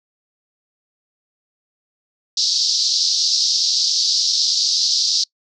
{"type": "band-pass noise", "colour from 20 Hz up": "pink", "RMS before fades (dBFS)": -18, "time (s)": [2.37, 5.24], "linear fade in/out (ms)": 5, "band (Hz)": [4200, 5600], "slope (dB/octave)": 48, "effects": ["noise-tail reverb RT60 0.1 s tail -26 dB re dry"]}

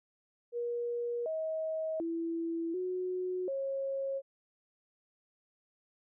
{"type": "tone with pitch steps", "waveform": "sine", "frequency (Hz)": [476.7, 636, 332.2, 366.3, 544], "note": ["A#4", "D#5", "E4", "F#4", "C#5"], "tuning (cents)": [39, 38, 13, -17, -33], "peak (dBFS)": -32, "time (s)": [0.52, 4.22], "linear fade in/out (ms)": 50, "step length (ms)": 740, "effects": []}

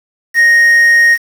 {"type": "tone with quantisation", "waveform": "triangle", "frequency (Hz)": 1864.7, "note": "A#6", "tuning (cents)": 0, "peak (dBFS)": -3, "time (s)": [0.34, 1.18], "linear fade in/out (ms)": 50, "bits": 5, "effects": []}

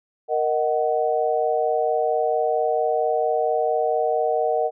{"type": "chord", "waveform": "sine", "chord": "D# minor", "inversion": "second", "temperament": "just", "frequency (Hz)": [466.7, 622.3, 746.7], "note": ["A#4", "D#5", "F#5"], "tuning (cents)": [2, 0, 16], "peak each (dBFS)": -23, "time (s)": [0.28, 4.71], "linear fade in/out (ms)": 50, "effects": []}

